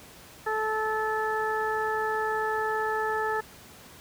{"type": "harmonic tone", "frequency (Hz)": 435.2, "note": "A4", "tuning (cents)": -19, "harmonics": [1, 2, 3, 4], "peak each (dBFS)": [-30, -30, -33, -32], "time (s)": [0.46, 3.41], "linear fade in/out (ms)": 10, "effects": ["pink hiss -49 dBFS RMS until 4 s", "high-pass 60 Hz 12 dB/octave"]}